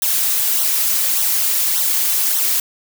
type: noise with flanger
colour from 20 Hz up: blue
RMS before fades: -17 dBFS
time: 0.02-2.6 s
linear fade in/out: 2 ms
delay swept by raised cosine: 0.41 to 5.41 ms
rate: 1.7 Hz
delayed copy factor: -0.7
effects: none